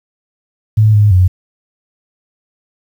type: tone with pitch steps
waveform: sine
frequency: 108 / 104.3 / 91.7 Hz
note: A2 / G#2 / F#2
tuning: -32 / +8 / -15 cents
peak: -5 dBFS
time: 0.77-1.28 s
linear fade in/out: 10 ms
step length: 170 ms
effects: 7-bit